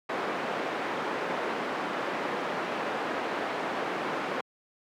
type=band-pass noise; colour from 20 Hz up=pink; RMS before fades=-32 dBFS; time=0.09-4.41 s; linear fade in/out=5 ms; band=320 to 1800 Hz; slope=12 dB/octave; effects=high-pass 150 Hz 12 dB/octave